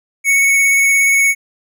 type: tone with vibrato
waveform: square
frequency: 2217 Hz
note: C#7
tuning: in tune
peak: -10 dBFS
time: 0.24-1.35 s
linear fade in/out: 50 ms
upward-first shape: square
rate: 17 Hz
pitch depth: 10 cents each way
effects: none